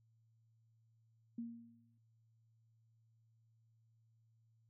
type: tone with exponential decay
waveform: sine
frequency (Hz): 233.1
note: A#3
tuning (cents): 0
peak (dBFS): -39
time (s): 1.38-1.98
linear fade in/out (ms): 5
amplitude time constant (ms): 130
effects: added 113 Hz sine -70 dBFS peak until 4.69 s